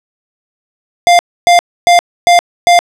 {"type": "tone bursts", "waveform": "square", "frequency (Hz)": 698.5, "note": "F5", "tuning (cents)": 0, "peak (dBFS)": -4, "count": 5, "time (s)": [1.07, 2.79], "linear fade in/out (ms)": 0, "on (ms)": 120, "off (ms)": 280, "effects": ["low-pass 8000 Hz 12 dB/octave", "7-bit"]}